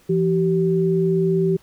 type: tone pair together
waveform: sine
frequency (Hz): 168.55 / 384.1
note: E3 / G4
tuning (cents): +39 / -35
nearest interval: octave + major second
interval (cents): 1426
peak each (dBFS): -19 / -18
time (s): 0.09-1.57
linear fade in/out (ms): 10
effects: pink hiss -55 dBFS RMS until 1.62 s